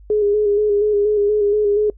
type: tone with vibrato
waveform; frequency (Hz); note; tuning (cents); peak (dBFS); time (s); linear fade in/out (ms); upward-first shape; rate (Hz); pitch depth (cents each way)
sine; 415.3; G#4; 0; -13; 0.1-1.9; 2; square; 4.2; 31
effects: noise-tail reverb RT60 0.1 s tail -24 dB re dry + added 50 Hz sine -40 dBFS peak until 1.97 s